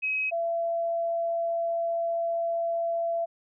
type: tone pair in turn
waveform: sine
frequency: 2544 / 673.8 Hz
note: D#7 / E5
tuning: +38 / +38 cents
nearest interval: octave + major seventh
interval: 2300 cents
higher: first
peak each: -25 dBFS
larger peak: neither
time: 0.02-0.31 / 0.31-3.26 s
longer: second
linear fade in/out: 20 ms
effects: none